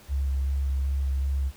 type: tone with vibrato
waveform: sine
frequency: 68.1 Hz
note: C#2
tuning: 30 cents flat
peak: -23 dBFS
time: 0.08-1.52 s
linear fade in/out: 50 ms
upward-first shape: square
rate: 2.6 Hz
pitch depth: 13 cents each way
effects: pink hiss -52 dBFS RMS until 1.56 s